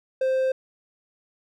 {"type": "tone", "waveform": "triangle", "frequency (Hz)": 523.3, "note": "C5", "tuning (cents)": 0, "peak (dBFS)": -18, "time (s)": [0.21, 0.52], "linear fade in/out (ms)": 5, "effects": []}